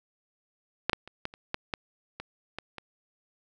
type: clicks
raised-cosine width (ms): 0.3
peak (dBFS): -8 / -8 / -28 / -16 / -30 / -13 / -13 / -21 / -19 / -23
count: 10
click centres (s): 0.896 / 0.932 / 1.076 / 1.254 / 1.339 / 1.544 / 1.738 / 2.2 / 2.586 / 2.783
effects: none